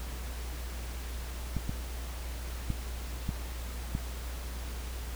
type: clicks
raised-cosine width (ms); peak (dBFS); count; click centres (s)
5; -19; 5; 1.567 / 1.694 / 2.703 / 3.291 / 3.951
effects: added 60 Hz sine -36 dBFS peak until 5.15 s + pink hiss -45 dBFS RMS until 5.15 s